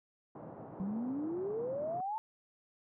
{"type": "band-pass noise", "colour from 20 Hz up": "pink", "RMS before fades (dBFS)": -48, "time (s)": [0.35, 2.01], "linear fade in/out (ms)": 5, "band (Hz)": [130, 970], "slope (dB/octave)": 24}
{"type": "exponential sweep", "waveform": "sine", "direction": "up", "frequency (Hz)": [185, 900], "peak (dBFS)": -34, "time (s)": [0.8, 2.18], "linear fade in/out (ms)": 0}
{"effects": []}